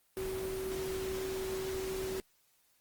sine tone in noise, 379.4 Hz, F#4, 43 cents sharp, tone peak -35 dBFS, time 0.17-2.2 s, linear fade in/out 0 ms, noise pink, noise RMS -43 dBFS, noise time 0.17-2.2 s, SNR +5 dB, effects white hiss -71 dBFS RMS until 2.8 s + Opus 24 kbps

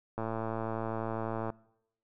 click train, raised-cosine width 1 ms, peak -21 dBFS, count 149, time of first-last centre 0.18-1.501 s, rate 112 Hz, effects noise-tail reverb RT60 0.8 s tail -23 dB re dry

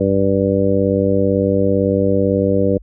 harmonic tone, 97.9 Hz, G2, 2 cents flat, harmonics 1 / 2 / 3 / 4 / 5 / 6, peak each -21 / -19 / -20 / -22 / -17 / -22 dBFS, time 0-2.78 s, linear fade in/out 10 ms, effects added 50 Hz sine -37 dBFS peak until 2.82 s

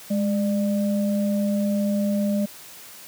sine tone pair together, 206.2 / 596.5 Hz, G#3 / D5, -12 / +27 cents, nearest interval octave + tritone, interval 1839 cents, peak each -20 / -28 dBFS, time 0.1-2.46 s, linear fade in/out 10 ms, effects white hiss -43 dBFS RMS until 3.07 s + high-pass 100 Hz 12 dB/octave

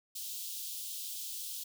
white high-pass noise, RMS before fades -41 dBFS, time 0.15-1.64 s, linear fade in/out 10 ms, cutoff 3000 Hz, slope 48 dB/octave, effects none

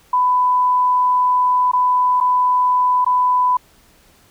sine tone with dropouts, 998 Hz, B5, 18 cents sharp, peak -12 dBFS, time 0.13-3.57 s, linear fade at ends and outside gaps 5 ms, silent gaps 1.716-1.733 / 2.203-2.209 / 3.047-3.063 s, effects pink hiss -52 dBFS RMS until 4.3 s

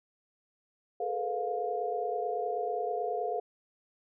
sine tone cluster, 421.2 / 450.5 / 497 / 705 Hz, G#4 / A4 / B4 / F5, +24 / +41 / +11 / +16 cents, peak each -36 / -37 / -37 / -33 dBFS, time 1-3.4 s, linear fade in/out 5 ms, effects none

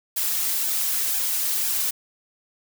blue noise with flanger, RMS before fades -24 dBFS, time 0.16-1.91 s, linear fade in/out 10 ms, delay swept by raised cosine 1.2 to 5.7 ms, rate 2 Hz, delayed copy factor +0.75, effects none

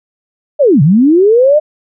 sine linear two-way sweep, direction down then up, 622.3 to 130.81 to 622.3 Hz, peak -4 dBFS, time 0.59-1.6 s, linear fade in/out 20 ms, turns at 0.82 s, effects none

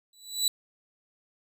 25% pulse tone with exponential growth, 3951 Hz, B7, in tune, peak -16 dBFS, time 0.13-0.48 s, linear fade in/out 2 ms, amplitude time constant 75 ms, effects none

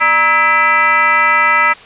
sine tone with frequency modulation, 1647 Hz, G#6, 15 cents flat, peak -8 dBFS, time 0-1.74 s, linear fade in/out 20 ms, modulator 350 Hz, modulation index 2, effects white hiss -37 dBFS RMS until 1.85 s + resampled to 8000 Hz

